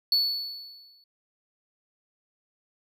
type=tone with exponential decay; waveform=triangle; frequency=4435 Hz; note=C#8; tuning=in tune; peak=-17 dBFS; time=0.12-1.04 s; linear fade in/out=2 ms; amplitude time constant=200 ms; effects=none